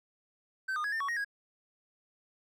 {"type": "tone with pitch steps", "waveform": "triangle", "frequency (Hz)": [1542, 1220, 1669, 1798, 1120, 1875, 1647], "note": ["G6", "D#6", "G#6", "A6", "C#6", "A#6", "G#6"], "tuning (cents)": [-29, -34, 8, 37, 18, 10, -15], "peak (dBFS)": -29, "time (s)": [0.68, 1.247], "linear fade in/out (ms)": 10, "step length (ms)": 81, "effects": []}